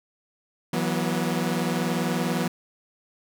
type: chord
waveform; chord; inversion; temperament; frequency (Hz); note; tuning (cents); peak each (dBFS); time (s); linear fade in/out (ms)
sawtooth; E suspended second; none; equal with one note detuned; 164.81 / 185 / 242.3; E3 / F#3 / B3; 0 / 0 / -33; -24; 0.73-2.48; 5
effects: none

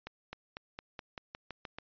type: accelerating click train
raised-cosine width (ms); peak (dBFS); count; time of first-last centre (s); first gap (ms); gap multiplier
0.3; -25; 10; 0.07-1.785; 260; 0.92
effects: resampled to 11025 Hz

